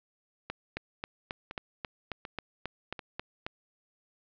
two click trains, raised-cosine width 0.3 ms, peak -23 / -18 dBFS, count 4 / 12, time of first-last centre 0.77-2.992 / 0.5-3.465 s, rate 1.35 / 3.71 Hz, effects low-pass 4000 Hz 12 dB/octave

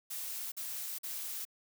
blue noise bursts, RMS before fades -40 dBFS, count 3, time 0.1-1.452 s, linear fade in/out 10 ms, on 420 ms, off 46 ms, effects none

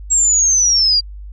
sine linear sweep, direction down, 7640 to 4699 Hz, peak -10 dBFS, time 0.1-1.01 s, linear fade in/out 20 ms, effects added 50 Hz sine -29 dBFS peak until 1.32 s

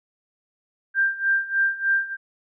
sine tone with tremolo, 1584 Hz, G6, 18 cents sharp, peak -16 dBFS, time 0.94-2.17 s, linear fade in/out 50 ms, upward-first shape sine, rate 3.3 Hz, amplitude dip 85%, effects none

